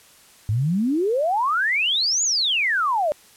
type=exponential two-way sweep; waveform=sine; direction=up then down; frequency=99.7 to 7040 to 571 Hz; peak=-18 dBFS; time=0.49-3.12 s; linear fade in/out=0 ms; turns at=2.23 s; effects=white hiss -51 dBFS RMS until 3.36 s + low-pass 12000 Hz 12 dB/octave